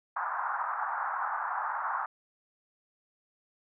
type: band-pass noise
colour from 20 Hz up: pink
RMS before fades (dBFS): -33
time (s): 0.16-2.06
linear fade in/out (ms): 5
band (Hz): 800 to 1500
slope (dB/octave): 48
effects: none